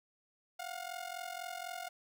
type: ring-modulated tone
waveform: sawtooth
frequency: 714 Hz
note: F5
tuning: 38 cents sharp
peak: -34 dBFS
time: 0.59-1.89 s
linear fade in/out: 5 ms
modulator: 22 Hz
effects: none